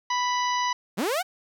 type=harmonic tone; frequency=987.8 Hz; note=B5; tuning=in tune; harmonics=1 / 2 / 3 / 4 / 5 / 6; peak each=-24 / -31 / -35 / -38 / -38 / -37 dBFS; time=0.1-0.73 s; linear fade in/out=5 ms
type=linear sweep; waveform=sawtooth; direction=up; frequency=155.56 to 782 Hz; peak=-20 dBFS; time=0.97-1.23 s; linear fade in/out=20 ms
effects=10-bit